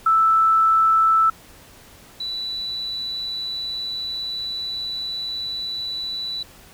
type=tone pair in turn; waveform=sine; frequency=1318.5 / 3961 Hz; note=E6 / B7; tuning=0 / +4 cents; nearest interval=octave + perfect fifth; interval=1904 cents; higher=second; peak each=-13 / -25 dBFS; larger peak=first; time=0.06-1.3 / 2.2-6.43 s; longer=second; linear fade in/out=5 ms; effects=pink hiss -47 dBFS RMS until 6.73 s